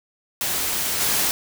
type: noise with level steps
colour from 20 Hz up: white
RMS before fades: -24 / -21 dBFS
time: 0.41-1.31 s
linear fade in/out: 0 ms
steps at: 1 s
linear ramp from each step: 10 ms
effects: none